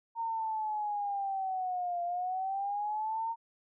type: linear two-way sweep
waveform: sine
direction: down then up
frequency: 923 to 692 to 923 Hz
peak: -31 dBFS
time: 0.15-3.36 s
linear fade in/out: 50 ms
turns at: 2.03 s
effects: none